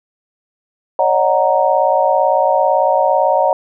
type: chord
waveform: sine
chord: D# minor seventh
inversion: third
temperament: equal with one note detuned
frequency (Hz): 554.4 / 612.3 / 740 / 932.3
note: C#5 / D#5 / F#5 / A#5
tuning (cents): 0 / -28 / 0 / 0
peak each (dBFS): -16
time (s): 0.99-3.53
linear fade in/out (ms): 2
effects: none